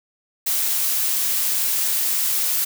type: noise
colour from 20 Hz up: blue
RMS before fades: -21 dBFS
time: 0.46-2.65 s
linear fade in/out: 10 ms
effects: none